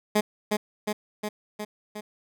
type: tone with echo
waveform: 15% pulse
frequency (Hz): 210.6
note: G#3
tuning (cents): +24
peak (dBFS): -13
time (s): 0.15-0.21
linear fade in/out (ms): 10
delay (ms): 360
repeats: 5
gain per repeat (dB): -3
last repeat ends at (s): 2.01
effects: none